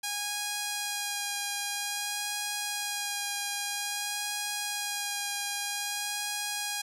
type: tone with vibrato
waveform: 5% pulse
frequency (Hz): 819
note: G#5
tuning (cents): -24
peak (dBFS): -19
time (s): 0.03-6.82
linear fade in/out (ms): 10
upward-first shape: sine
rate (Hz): 0.51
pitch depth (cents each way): 12
effects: none